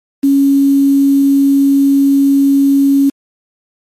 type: tone with quantisation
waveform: sine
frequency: 277.2 Hz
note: C#4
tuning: in tune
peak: -6 dBFS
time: 0.23-3.1 s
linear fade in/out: 10 ms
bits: 5
effects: MP3 64 kbps